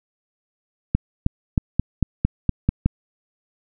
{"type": "clicks", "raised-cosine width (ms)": 5, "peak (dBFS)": -4, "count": 9, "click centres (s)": [0.95, 1.264, 1.578, 1.796, 2.027, 2.25, 2.493, 2.69, 2.86], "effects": []}